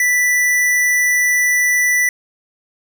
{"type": "tone", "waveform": "square", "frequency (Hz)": 1975.5, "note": "B6", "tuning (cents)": 0, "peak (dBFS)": -13, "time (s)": [0, 2.09], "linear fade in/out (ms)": 2, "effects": []}